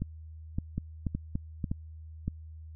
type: two click trains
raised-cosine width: 5 ms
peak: -18 / -18 dBFS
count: 5 / 4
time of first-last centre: 0.02-2.28 / 0.78-1.642 s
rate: 1.77 / 3.48 Hz
effects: added 79 Hz sine -43 dBFS peak until 2.75 s